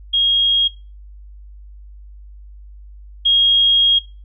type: tone pair in turn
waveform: sine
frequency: 3266 / 3266 Hz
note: G#7 / G#7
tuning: -30 / -30 cents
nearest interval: unison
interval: 0 cents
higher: neither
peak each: -13 / -11 dBFS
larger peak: second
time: 0.13-0.68 / 3.25-3.99 s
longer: second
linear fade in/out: 10 ms
effects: noise-tail reverb RT60 0.3 s tail -19 dB re dry + added 50 Hz sine -36 dBFS peak until 4.24 s